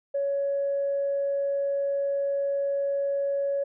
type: tone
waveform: sine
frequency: 559 Hz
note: C#5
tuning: 14 cents sharp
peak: -23 dBFS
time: 0.14-3.64 s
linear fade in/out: 10 ms
effects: tanh soft clip ceiling -19 dBFS